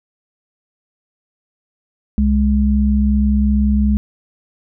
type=tone pair together; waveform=sine; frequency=65.9 / 208.5 Hz; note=C2 / G#3; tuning=+13 / +7 cents; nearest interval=octave + minor sixth; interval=1994 cents; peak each=-14 dBFS; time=2.18-3.97 s; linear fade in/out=0 ms; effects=none